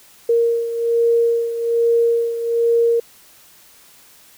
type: beating tone pair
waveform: sine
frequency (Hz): 465.7 / 466.9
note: A#4 / A#4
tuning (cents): -2 / +3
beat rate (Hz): 1.2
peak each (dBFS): -15 / -21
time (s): 0.29-3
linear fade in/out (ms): 5
effects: white hiss -48 dBFS RMS until 4.37 s